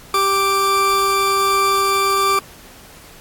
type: tone pair together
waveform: 40% pulse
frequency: 392 / 1174.7 Hz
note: G4 / D6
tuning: 0 / 0 cents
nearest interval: octave + perfect fifth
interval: 1900 cents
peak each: -20 / -14 dBFS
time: 0.14-2.39 s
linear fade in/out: 2 ms
effects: pink hiss -42 dBFS RMS until 3.2 s + AAC 64 kbps